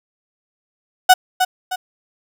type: tone with echo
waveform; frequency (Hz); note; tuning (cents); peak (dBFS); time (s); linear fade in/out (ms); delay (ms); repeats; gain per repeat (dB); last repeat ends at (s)
35% pulse; 740; F#5; 0; -3; 1.09-1.14; 10; 310; 2; -8; 1.76
effects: none